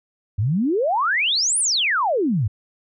sine exponential two-way sweep, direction up then down, 92.5 to 10120 to 92.5 Hz, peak -17 dBFS, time 0.38-2.48 s, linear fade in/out 10 ms, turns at 1.59 s, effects none

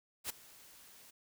white noise with ADSR envelope, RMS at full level -37 dBFS, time 0.24-1.11 s, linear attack 57 ms, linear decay 10 ms, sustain -21 dB, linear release 12 ms, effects none

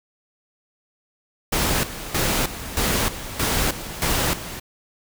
pink noise with tremolo, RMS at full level -21 dBFS, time 1.52-4.6 s, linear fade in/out 10 ms, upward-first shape square, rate 1.6 Hz, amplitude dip 75%, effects none

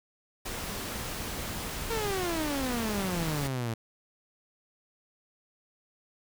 pink noise, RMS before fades -36 dBFS, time 0.45-3.48 s, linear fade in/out 10 ms
clicks, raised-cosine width 5 ms, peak -28 dBFS, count 12, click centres 0.783 / 0.959 / 1.393 / 1.504 / 1.574 / 1.822 / 1.973 / 2.048 / 2.106 / 2.232 / 2.446 / 2.982 s
sawtooth exponential sweep, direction down, 466.2 to 110.7 Hz, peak -26 dBFS, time 1.9-3.74 s, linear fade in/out 5 ms
effects none

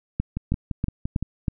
two click trains, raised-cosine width 5 ms, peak -10 / -14 dBFS, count 5 / 6, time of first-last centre 0.2-1.482 / 0.37-1.226 s, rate 3.12 / 5.84 Hz, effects none

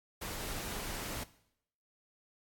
pink noise, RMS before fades -40 dBFS, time 0.21-1.24 s, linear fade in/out 10 ms, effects noise-tail reverb RT60 0.7 s tail -17 dB re dry + AAC 64 kbps

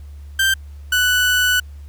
30% pulse tone pair in turn, 1568 / 1485.9 Hz, G6 / F#6, 0 / +7 cents, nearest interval minor second, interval 93 cents, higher first, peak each -11 dBFS, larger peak neither, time 0.39-0.54 / 0.92-1.6 s, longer second, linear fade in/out 5 ms, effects added 72 Hz sine -33 dBFS peak until 1.88 s + pink hiss -56 dBFS RMS until 1.88 s

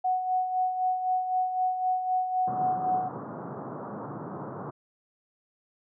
sine tone with tremolo, 740 Hz, F#5, in tune, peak -22 dBFS, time 0.04-3.09 s, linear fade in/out 10 ms, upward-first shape sine, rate 3.9 Hz, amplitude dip 55%
pink band-pass noise, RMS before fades -38 dBFS, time 2.47-4.71 s, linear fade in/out 10 ms, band 120 to 1300 Hz, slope 48 dB/octave
effects none

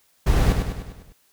brown noise with echo, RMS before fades -17 dBFS, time 0.26-0.53 s, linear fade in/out 10 ms, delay 100 ms, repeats 6, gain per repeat -5 dB, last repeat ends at 1.13 s, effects white hiss -62 dBFS RMS until 1.32 s

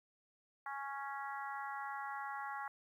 harmonic tone, 277.2 Hz, C#4, in tune, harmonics 3 / 4 / 5 / 6 / 7, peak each -44 / -46 / -48 / -50 / -51 dBFS, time 0.66-2.68 s, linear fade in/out 2 ms, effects 12-bit

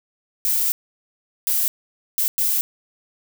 violet noise bursts at uneven times, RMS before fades -20 dBFS, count 4, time 0.45-0.72 / 1.47-1.68 / 2.18-2.28 / 2.38-2.61 s, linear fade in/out 0 ms, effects none

